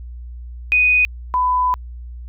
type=tone pair in turn; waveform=sine; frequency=2489 / 1000.4 Hz; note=D#7 / B5; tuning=0 / +22 cents; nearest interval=octave + major third; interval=1578 cents; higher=first; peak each=-11 / -14 dBFS; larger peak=first; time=0.72-1.05 / 1.34-1.74 s; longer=second; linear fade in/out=0 ms; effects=added 60 Hz sine -30 dBFS peak until 2.28 s